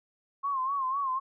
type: tone with vibrato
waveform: sine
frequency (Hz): 1079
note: C#6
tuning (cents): -47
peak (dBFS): -27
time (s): 0.43-1.2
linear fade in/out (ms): 20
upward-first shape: sine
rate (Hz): 4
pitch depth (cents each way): 88
effects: none